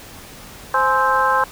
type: harmonic tone with a mistuned harmonic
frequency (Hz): 261.6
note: C4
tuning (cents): 0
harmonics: 2 / 3 / 4 / 5 / 6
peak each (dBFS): -23 / -21 / -17 / -22 / -21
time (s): 0.74-1.44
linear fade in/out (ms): 2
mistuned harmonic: 3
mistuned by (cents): +120
effects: pink hiss -39 dBFS RMS until 1.51 s